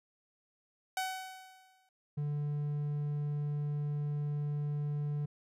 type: tone with exponential decay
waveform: sawtooth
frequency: 753 Hz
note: F#5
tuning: 30 cents sharp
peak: -27 dBFS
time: 0.97-1.89 s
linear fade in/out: 2 ms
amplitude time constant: 200 ms
type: tone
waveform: triangle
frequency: 146.83 Hz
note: D3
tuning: in tune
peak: -30 dBFS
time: 2.17-5.26 s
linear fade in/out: 10 ms
effects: resampled to 32000 Hz